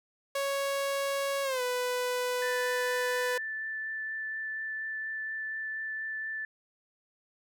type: tone with pitch glide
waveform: sawtooth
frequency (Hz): 554.4 to 496.8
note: C#5 to B4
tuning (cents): 0 to +10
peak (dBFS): -25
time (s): 0.35-3.38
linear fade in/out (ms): 5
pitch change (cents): -190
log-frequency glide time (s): 1.43-1.62
type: tone with vibrato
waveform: sine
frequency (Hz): 1760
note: A6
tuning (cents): 0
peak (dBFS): -33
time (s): 2.42-6.45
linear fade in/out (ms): 2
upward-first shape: triangle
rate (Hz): 4.2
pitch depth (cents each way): 9
effects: none